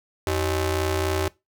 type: ring-modulated tone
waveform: sawtooth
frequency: 234.2 Hz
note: A#3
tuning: 8 cents sharp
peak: -15 dBFS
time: 0.27-1.28 s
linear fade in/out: 0 ms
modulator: 149 Hz
effects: noise-tail reverb RT60 0.2 s tail -20 dB re dry